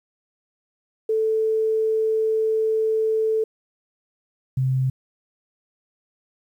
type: tone pair in turn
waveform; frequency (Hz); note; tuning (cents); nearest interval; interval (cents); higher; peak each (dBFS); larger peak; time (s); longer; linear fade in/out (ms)
sine; 440 / 130.81; A4 / C3; 0 / 0; octave + major sixth; 2100; first; -18; neither; 1.09-3.44 / 4.57-4.9; first; 5
effects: 9-bit